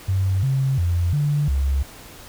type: tone with pitch steps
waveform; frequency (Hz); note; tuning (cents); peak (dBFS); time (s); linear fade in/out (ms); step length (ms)
sine; 95.5 / 134.2 / 86.9 / 146.3 / 68.3; G2 / C3 / F2 / D3 / C#2; -45 / +44 / -8 / -6 / -25; -17; 0.08-1.83; 10; 350
effects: pink hiss -42 dBFS RMS until 2.28 s